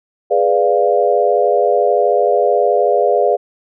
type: chord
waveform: sine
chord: G# diminished seventh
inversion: none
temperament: equal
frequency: 415.3 / 493.9 / 587.3 / 698.5 Hz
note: G#4 / B4 / D5 / F5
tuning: 0 / 0 / 0 / 0 cents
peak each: -16 dBFS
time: 0.3-3.37 s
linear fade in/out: 20 ms
effects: none